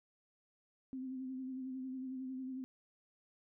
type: tone with vibrato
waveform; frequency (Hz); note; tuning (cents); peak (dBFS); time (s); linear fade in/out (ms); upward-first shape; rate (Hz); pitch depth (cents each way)
sine; 260.1; C4; -10; -40; 0.93-2.64; 0; sine; 11; 33
effects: none